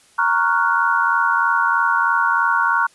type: chord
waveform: sine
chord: Gb major seventh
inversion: first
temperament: equal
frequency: 932.3 / 1108.7 / 1396.9 / 1480 Hz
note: Bb5 / Db6 / F6 / Gb6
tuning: 0 / 0 / 0 / 0 cents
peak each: -20 dBFS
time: 0.18-2.87 s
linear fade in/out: 10 ms
effects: white hiss -53 dBFS RMS until 2.94 s + resampled to 24000 Hz